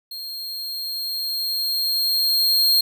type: tone with level ramp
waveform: 45% pulse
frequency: 4227 Hz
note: C8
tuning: 17 cents sharp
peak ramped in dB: -30 to -13 dBFS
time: 0.11-2.81 s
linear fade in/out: 5 ms
effects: none